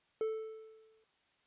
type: tone with exponential decay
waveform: triangle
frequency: 440 Hz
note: A4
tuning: in tune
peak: -28 dBFS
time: 0.21-1.04 s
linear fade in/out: 1 ms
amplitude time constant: 180 ms
effects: white hiss -73 dBFS RMS until 1.46 s + resampled to 8000 Hz

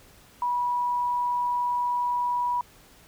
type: tone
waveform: sine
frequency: 975 Hz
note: B5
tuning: 23 cents flat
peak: -23 dBFS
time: 0.42-2.61 s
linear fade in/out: 2 ms
effects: pink hiss -54 dBFS RMS until 3.07 s

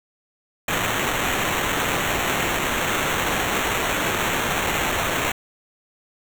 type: noise with sample-and-hold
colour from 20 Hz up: blue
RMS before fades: -23 dBFS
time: 0.68-5.32 s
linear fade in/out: 5 ms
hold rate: 4900 Hz
effects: none

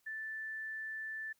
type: tone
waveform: sine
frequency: 1760 Hz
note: A6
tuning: in tune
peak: -39 dBFS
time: 0.06-1.33 s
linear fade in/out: 10 ms
effects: white hiss -75 dBFS RMS until 1.39 s

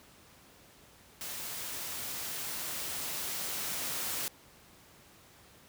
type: noise with level ramp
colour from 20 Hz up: white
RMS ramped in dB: -40 to -35 dBFS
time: 1.21-4.28 s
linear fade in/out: 0 ms
effects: pink hiss -58 dBFS RMS until 5.68 s + high-pass 60 Hz 12 dB/octave

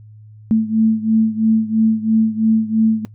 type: beating tone pair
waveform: sine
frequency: 220 / 223 Hz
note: A3 / A3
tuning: 0 / +23 cents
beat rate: 3 Hz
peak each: -14 / -17 dBFS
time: 0.51-3.05 s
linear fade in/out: 0 ms
effects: noise-tail reverb RT60 0.1 s tail -19 dB re dry + added 107 Hz sine -38 dBFS peak until 3.14 s

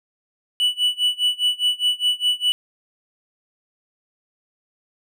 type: tone with tremolo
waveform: triangle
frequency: 2960 Hz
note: F#7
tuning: in tune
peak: -13 dBFS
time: 0.6-2.52 s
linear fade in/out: 0 ms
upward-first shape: sine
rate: 4.9 Hz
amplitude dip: 95%
effects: none

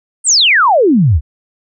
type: exponential sweep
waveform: sine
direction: down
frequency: 9160 to 64.1 Hz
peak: -6 dBFS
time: 0.24-1.21 s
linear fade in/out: 50 ms
effects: none

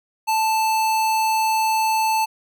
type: tone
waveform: square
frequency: 880 Hz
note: A5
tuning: in tune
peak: -18 dBFS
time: 0.27-2.26 s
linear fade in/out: 20 ms
effects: none

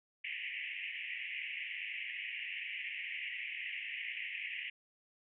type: band-pass noise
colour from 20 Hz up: pink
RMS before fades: -42 dBFS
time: 0.24-4.7 s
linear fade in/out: 5 ms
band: 1900 to 2900 Hz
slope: 96 dB/octave
effects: none

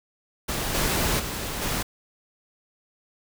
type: noise with level steps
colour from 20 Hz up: pink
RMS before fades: -28 / -24 / -31 / -27 dBFS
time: 0.48-1.83 s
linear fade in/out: 10 ms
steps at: 0.74 / 1.19 / 1.61 s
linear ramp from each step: 10 ms
effects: none

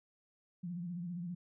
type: tone with vibrato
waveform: sine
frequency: 174.61 Hz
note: F3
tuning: in tune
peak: -38 dBFS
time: 0.63-1.35 s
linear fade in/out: 10 ms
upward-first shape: sine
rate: 15 Hz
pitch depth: 77 cents each way
effects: none

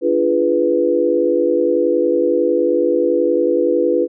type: chord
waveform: sine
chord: D diminished seventh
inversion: none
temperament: equal with one note detuned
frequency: 293.7 / 344.8 / 415.3 / 493.9 Hz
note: D4 / F4 / Ab4 / Cb5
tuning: 0 / -22 / 0 / 0 cents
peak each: -21 / -17 / -21 / -16 dBFS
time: 0.01-4.08 s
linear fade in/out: 50 ms
effects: none

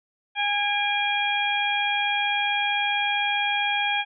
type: harmonic tone with a mistuned harmonic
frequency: 820 Hz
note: G#5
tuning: 22 cents flat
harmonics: 1 / 2 / 3 / 4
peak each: -26 / -29 / -26 / -28 dBFS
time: 0.35-4.05 s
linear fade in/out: 50 ms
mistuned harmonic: 3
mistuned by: -46 cents
effects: none

